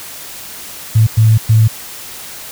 sine tone bursts at uneven times, 110.6 Hz, A2, 9 cents sharp, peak -5 dBFS, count 3, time 0.95-1.07 / 1.17-1.38 / 1.49-1.68 s, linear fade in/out 10 ms, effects white hiss -30 dBFS RMS until 2.51 s

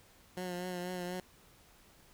15% pulse tone with vibrato, 179.9 Hz, F#3, 48 cents flat, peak -31 dBFS, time 0.37-1.2 s, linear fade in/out 2 ms, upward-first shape triangle, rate 4.1 Hz, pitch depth 38 cents each way, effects pink hiss -62 dBFS RMS until 2.13 s

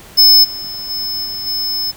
square tone with level steps, 5220 Hz, E8, 18 cents flat, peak -5 / -24 / -19 / -22 / -17 dBFS, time 0.17-1.92 s, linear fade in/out 20 ms, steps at 0.43 / 0.89 / 1.24 / 1.46 s, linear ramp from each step 20 ms, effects pink hiss -39 dBFS RMS until 1.96 s

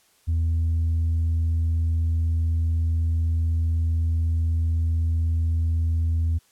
sine tone with tanh clipping, 82 Hz, E2, 9 cents flat, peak -20 dBFS, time 0.27-6.39 s, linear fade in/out 20 ms, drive 1 dB, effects white hiss -61 dBFS RMS until 6.51 s + low-pass 12000 Hz 12 dB/octave

